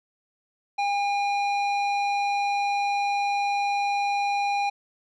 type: tone with low-pass filter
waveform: square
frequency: 808 Hz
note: G#5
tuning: 48 cents flat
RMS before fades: -25 dBFS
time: 0.78-4.7 s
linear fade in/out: 10 ms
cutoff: 3400 Hz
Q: 1.1
effects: none